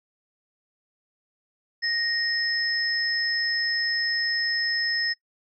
sine tone pair together, 1864.7 / 5190 Hz, A#6 / E8, 0 / -28 cents, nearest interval octave + tritone, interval 1772 cents, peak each -26 dBFS, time 1.82-5.14 s, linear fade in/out 20 ms, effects noise-tail reverb RT60 0.1 s tail -20 dB re dry

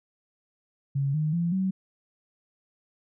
sine tone with pitch steps, 138.59 / 153.78 / 170.62 / 189.32 Hz, C#3 / D#3 / F3 / F#3, 0 / -20 / -40 / +40 cents, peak -23 dBFS, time 0.95-1.71 s, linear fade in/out 10 ms, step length 190 ms, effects none

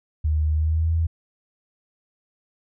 sine tone with pitch glide, 76.9 to 81.94 Hz, D#2 to E2, -20 to -10 cents, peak -18 dBFS, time 0.24-1.07 s, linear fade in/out 10 ms, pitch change +110 cents, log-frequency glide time 0.53-0.92 s, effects none

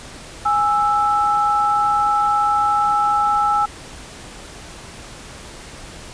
sine tone pair together, 828 / 1319.7 Hz, G#5 / E6, -5 / +2 cents, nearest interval minor sixth, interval 807 cents, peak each -17 dBFS, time 0.45-3.66 s, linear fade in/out 10 ms, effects pink hiss -37 dBFS RMS until 6.13 s + resampled to 22050 Hz

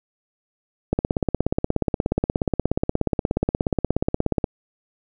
click train, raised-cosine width 2 ms, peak -6 dBFS, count 60, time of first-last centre 0.93-4.442 s, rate 16.8 Hz, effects none

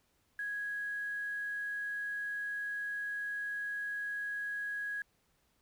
sine tone with quantisation, 1661.2 Hz, G#6, in tune, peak -35 dBFS, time 0.39-5.02 s, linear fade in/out 2 ms, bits 10, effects pink hiss -74 dBFS RMS until 5.61 s

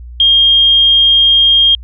sine tone, 3225 Hz, G7, 48 cents sharp, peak -5 dBFS, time 0.2-1.75 s, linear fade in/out 2 ms, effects added 60 Hz sine -27 dBFS peak until 1.83 s

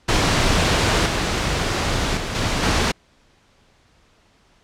pink noise with level steps, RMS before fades -17 / -21 / -26 / -21 / -18 dBFS, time 0.08-2.92 s, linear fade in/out 10 ms, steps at 1.06 / 2.17 / 2.35 / 2.63 s, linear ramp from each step 2 ms, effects pink hiss -57 dBFS RMS until 4.63 s + low-pass 6000 Hz 12 dB/octave

